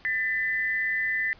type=tone pair together; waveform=sine; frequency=1781.8 / 2000 Hz; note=A6 / B6; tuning=+21 / +21 cents; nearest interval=major second; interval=200 cents; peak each=-27 dBFS; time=0.05-1.33 s; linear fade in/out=0 ms; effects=pink hiss -54 dBFS RMS until 1.39 s + resampled to 11025 Hz